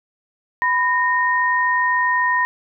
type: tone pair together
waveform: sine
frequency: 995.5 / 1848 Hz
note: B5 / A#6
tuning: +14 / -16 cents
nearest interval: major seventh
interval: 1070 cents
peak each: -18 dBFS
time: 0.62-2.45 s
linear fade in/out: 0 ms
effects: none